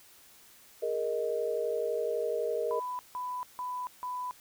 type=chord; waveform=sine; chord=Ab suspended second; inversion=none; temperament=just; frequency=415.3 / 467.2 / 623 Hz; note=Ab4 / Bb4 / Eb5; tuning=0 / +4 / +2 cents; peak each=-35 / -31 / -34 dBFS; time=0.82-2.8 s; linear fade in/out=10 ms
type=tone bursts; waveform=sine; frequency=996 Hz; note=B5; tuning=14 cents sharp; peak=-33 dBFS; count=4; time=2.71-4.31 s; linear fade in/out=0 ms; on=280 ms; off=160 ms
effects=white hiss -57 dBFS RMS until 4.4 s